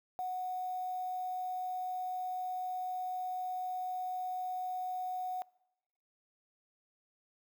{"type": "tone with quantisation", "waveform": "sine", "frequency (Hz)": 736, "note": "F#5", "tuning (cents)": -9, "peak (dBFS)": -34, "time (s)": [0.19, 5.42], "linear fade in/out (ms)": 0, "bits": 9, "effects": ["noise-tail reverb RT60 0.9 s tail -24 dB re dry"]}